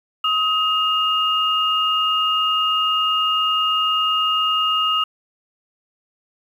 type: tone pair together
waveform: sine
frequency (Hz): 1263 / 2835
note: D#6 / F7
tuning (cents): +26 / +25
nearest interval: octave + major second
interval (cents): 1399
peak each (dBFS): -19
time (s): 0.24-5.04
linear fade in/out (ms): 5
effects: 8-bit